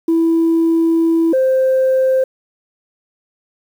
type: tone pair in turn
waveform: sine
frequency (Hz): 329.6 / 523.2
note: E4 / C5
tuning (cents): 0 / 0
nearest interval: minor sixth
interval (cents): 800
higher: second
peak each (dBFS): -9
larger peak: neither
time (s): 0.08-1.33 / 1.33-2.24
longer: first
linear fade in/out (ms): 5
effects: tanh soft clip ceiling -8 dBFS + 7-bit